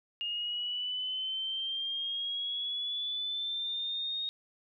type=linear sweep; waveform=sine; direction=up; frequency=2836 to 3729 Hz; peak=-32 dBFS; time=0.21-4.29 s; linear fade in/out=0 ms; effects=none